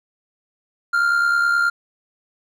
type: tone with amplitude modulation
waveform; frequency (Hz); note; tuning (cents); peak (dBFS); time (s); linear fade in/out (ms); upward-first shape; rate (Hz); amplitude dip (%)
triangle; 1396.9; F6; 0; -11; 0.93-1.7; 10; sine; 69.5; 50
effects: none